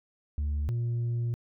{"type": "tone pair in turn", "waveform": "sine", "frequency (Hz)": [73.42, 118.35], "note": ["D2", "A#2"], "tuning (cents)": [0, 27], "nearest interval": "minor sixth", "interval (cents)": 827, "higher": "second", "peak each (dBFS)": -24, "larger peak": "neither", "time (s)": [[0.38, 0.69], [0.69, 1.34]], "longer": "second", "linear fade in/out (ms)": 0, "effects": ["tanh soft clip ceiling -26 dBFS"]}